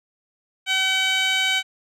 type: tone with band-pass filter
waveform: 15% pulse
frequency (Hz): 761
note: F#5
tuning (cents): +48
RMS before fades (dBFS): -21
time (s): 0.66-1.63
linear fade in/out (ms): 50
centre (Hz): 3300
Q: 1.3
effects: none